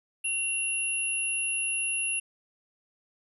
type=tone pair together; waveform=sine; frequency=2751 / 10969 Hz; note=F7 / F9; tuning=-27 / -32 cents; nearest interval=2 octaves; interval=2395 cents; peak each=-29 / -30 dBFS; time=0.24-2.2 s; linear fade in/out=10 ms; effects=none